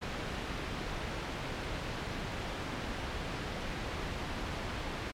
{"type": "low-pass noise", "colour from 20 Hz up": "pink", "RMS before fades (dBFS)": -38, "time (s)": [0.01, 5.12], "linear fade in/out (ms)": 20, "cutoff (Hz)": 3500, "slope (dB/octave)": 12, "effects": ["MP3 96 kbps"]}